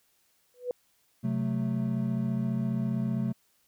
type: tone with exponential growth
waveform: sine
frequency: 493.9 Hz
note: B4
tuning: in tune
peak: -24 dBFS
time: 0.54-0.71 s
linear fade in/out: 1 ms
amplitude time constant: 36 ms
type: chord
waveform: triangle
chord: F# diminished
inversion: second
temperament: equal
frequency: 130.81 / 185 / 220 Hz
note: C3 / F#3 / A3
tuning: 0 / 0 / 0 cents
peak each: -29 / -31 / -28 dBFS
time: 1.23-3.33 s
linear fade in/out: 20 ms
effects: white hiss -69 dBFS RMS until 3.67 s